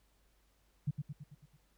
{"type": "tone with echo", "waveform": "sine", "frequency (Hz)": 145.3, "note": "D3", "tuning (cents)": -18, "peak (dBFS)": -29, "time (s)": [0.87, 0.91], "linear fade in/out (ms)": 10, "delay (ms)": 110, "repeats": 6, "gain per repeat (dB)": -5, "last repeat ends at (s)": 1.57, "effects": ["added 50 Hz sine -70 dBFS peak until 1.77 s", "pink hiss -74 dBFS RMS until 1.77 s"]}